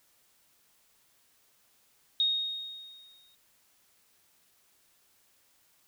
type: tone with exponential decay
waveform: sine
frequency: 3729 Hz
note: A#7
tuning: in tune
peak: -22 dBFS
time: 2.2-3.35 s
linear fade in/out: 1 ms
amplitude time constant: 250 ms
effects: white hiss -67 dBFS RMS until 5.87 s